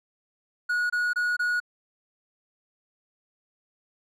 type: tone bursts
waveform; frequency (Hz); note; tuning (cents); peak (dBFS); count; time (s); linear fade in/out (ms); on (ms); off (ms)
triangle; 1455; F#6; -29; -21; 4; 0.69-1.602; 10; 210; 24
effects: none